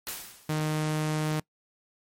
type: noise with exponential decay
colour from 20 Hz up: white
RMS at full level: -32 dBFS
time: 0.07-0.67 s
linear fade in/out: 0 ms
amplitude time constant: 130 ms
type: tone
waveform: sawtooth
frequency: 154.2 Hz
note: D#3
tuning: 15 cents flat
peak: -22 dBFS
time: 0.49-1.4 s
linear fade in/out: 5 ms
effects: noise-tail reverb RT60 0.1 s tail -23 dB re dry + MP3 64 kbps